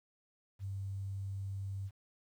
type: tone with quantisation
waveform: sine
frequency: 97.7 Hz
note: G2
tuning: 5 cents flat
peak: -37 dBFS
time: 0.59-1.91 s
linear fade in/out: 50 ms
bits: 11
effects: none